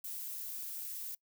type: noise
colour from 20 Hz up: violet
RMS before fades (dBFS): -42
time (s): 0.04-1.15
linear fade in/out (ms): 5
effects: noise-tail reverb RT60 0.1 s tail -23 dB re dry